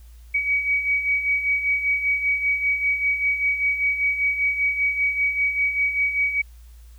sine beating tone pair, 2262 / 2267.1 Hz, C#7 / C#7, +34 / +38 cents, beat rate 5.1 Hz, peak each -27 / -20 dBFS, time 0.34-6.42 s, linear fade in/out 10 ms, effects added 58 Hz sine -42 dBFS peak until 6.98 s + white hiss -59 dBFS RMS until 6.98 s

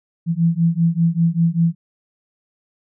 sine beating tone pair, 164.81 / 169.91 Hz, E3 / F3, 0 / -47 cents, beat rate 5.1 Hz, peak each -17 dBFS, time 0.26-1.75 s, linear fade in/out 50 ms, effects none

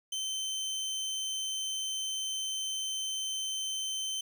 25% pulse tone, 3089 Hz, G7, 26 cents flat, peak -29 dBFS, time 0.12-4.21 s, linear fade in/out 5 ms, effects none

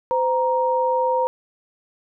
sine tone pair together, 512.7 / 937 Hz, C5 / A#5, -35 / +9 cents, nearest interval minor seventh, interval 1044 cents, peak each -20 / -20 dBFS, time 0.11-1.27 s, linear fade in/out 0 ms, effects none

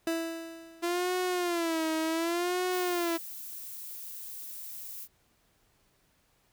30% pulse tone with exponential decay, 329.6 Hz, E4, in tune, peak -24 dBFS, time 0.07-1.22 s, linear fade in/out 2 ms, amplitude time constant 250 ms
sawtooth tone with vibrato, 340.8 Hz, F4, 42 cents flat, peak -24 dBFS, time 0.82-3.18 s, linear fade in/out 20 ms, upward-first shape sine, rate 0.67 Hz, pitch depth 120 cents each way
violet noise, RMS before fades -42 dBFS, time 2.7-5.08 s, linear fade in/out 50 ms
effects pink hiss -69 dBFS RMS until 6.52 s

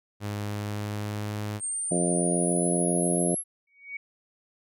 sawtooth tone with pitch glide, 103.3 to 104.86 Hz, G#2 to G#2, -9 to +17 cents, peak -26 dBFS, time 0.2-1.61 s, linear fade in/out 50 ms, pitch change +26 cents, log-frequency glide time 0.36-1.3 s
sine linear sweep, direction up, 8540 to 11175 Hz, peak -28 dBFS, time 1.59-3.44 s, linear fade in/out 50 ms
harmonic tone, 87.3 Hz, F2, in tune, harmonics 2 / 3 / 4 / 5 / 6 / 7 / 8, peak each -27 / -31 / -30 / -34 / -35 / -32 / -35 dBFS, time 1.91-3.35 s, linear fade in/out 5 ms
sine tone with exponential growth, 2246 Hz, C#7, 22 cents sharp, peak -30 dBFS, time 3.67-3.97 s, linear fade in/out 5 ms, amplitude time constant 64 ms
effects none

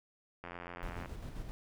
click train, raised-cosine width 0.5 ms, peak -29 dBFS, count 55, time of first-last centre 0.44-1.059 s, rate 87.3 Hz
brown noise with tremolo, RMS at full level -42 dBFS, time 0.83-1.51 s, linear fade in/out 0 ms, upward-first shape square, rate 7.6 Hz, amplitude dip 35%
effects none

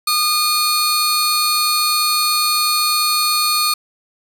sawtooth tone pair together, 1223 / 4358 Hz, D#6 / C#8, -30 / -30 cents, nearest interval octave + minor seventh, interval 2200 cents, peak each -14 dBFS, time 0.07-3.74 s, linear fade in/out 5 ms, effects none

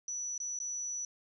sine tone with dropouts, 5920 Hz, F#8, in tune, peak -35 dBFS, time 0.08-1.05 s, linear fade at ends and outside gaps 2 ms, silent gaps 0.379-0.401 / 0.59-0.6 s, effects none

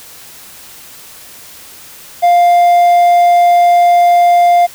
triangle tone, 700 Hz, F5, 4 cents sharp, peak -3 dBFS, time 2.22-4.67 s, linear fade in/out 20 ms, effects white hiss -35 dBFS RMS until 4.74 s

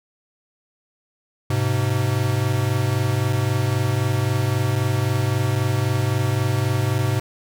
square tone pair together, 103.91 / 127.7 Hz, G#2 / C3, +1 / -42 cents, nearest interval major third, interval 357 cents, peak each -22 dBFS, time 1.5-7.2 s, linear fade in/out 5 ms, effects none

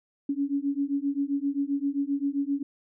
sine beating tone pair, 277.2 / 284.8 Hz, C#4 / C#4, 0 / +47 cents, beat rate 7.6 Hz, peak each -28 dBFS, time 0.29-2.63 s, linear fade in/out 5 ms, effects none

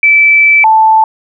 sine tone pair in turn, 2317 / 879 Hz, D7 / A5, -24 / -2 cents, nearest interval octave + perfect fourth, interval 1678 cents, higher first, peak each -3 dBFS, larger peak neither, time 0.03-0.64 / 0.64-1.04 s, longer first, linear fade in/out 2 ms, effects none

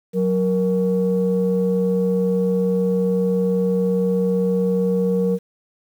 sine tone pair together, 184.28 / 468.8 Hz, F#3 / A#4, -7 / +10 cents, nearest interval octave + major third, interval 1617 cents, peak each -18 dBFS, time 0.13-5.39 s, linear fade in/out 50 ms, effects tanh soft clip ceiling -10 dBFS + 8-bit

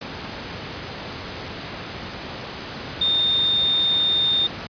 sine tone in noise, 3641 Hz, A#7, 41 cents flat, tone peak -17 dBFS, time 3.01-4.47 s, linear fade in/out 5 ms, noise pink, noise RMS -32 dBFS, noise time 0.01-4.67 s, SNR +12 dB, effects high-pass 80 Hz 12 dB/octave + resampled to 11025 Hz

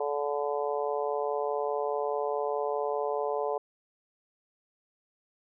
harmonic tone, 144.8 Hz, D3, 24 cents flat, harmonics 3 / 4 / 5 / 6 / 7, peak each -31 / -33 / -35 / -37 / -38 dBFS, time 0-3.58 s, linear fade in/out 5 ms, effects none

